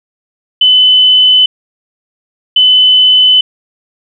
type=tone pair in turn; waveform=sine; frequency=3019 / 3019 Hz; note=F#7 / F#7; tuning=+34 / +34 cents; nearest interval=unison; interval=0 cents; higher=neither; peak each=-3 dBFS; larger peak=neither; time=0.61-1.46 / 2.56-3.41 s; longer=neither; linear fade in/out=5 ms; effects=none